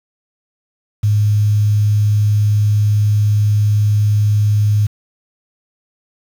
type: tone with quantisation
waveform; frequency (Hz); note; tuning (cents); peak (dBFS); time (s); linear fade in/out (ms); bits
sine; 104.7; G#2; +15; -10; 1.03-4.87; 10; 6
effects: none